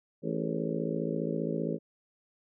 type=harmonic tone with a mistuned harmonic; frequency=55.1 Hz; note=A1; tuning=3 cents sharp; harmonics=3 / 4 / 5 / 6 / 7 / 8 / 9 / 10; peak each=-35 / -36 / -37 / -38 / -38 / -39 / -40 / -40 dBFS; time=0.22-1.79 s; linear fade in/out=50 ms; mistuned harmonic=7; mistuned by=+84 cents; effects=none